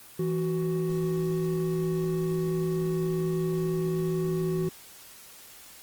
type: tone pair together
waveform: triangle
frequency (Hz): 164.81 / 371.6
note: E3 / F#4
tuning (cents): 0 / +7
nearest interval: octave + major second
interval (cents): 1407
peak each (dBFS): -26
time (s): 0.19-4.69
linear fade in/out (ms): 5
effects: white hiss -49 dBFS RMS until 5.82 s + Opus 24 kbps